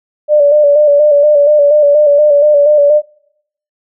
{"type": "tone with vibrato", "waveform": "sine", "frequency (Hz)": 587.3, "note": "D5", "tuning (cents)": 0, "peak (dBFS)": -4, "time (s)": [0.28, 3.02], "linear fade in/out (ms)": 50, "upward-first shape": "square", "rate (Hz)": 4.2, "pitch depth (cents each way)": 38, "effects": ["noise-tail reverb RT60 0.7 s tail -25 dB re dry"]}